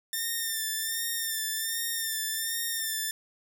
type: tone with vibrato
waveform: 5% pulse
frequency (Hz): 1800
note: A6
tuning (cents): +39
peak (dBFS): -19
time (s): 0.13-3.11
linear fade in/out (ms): 2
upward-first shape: sine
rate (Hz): 1.3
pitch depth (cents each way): 41
effects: none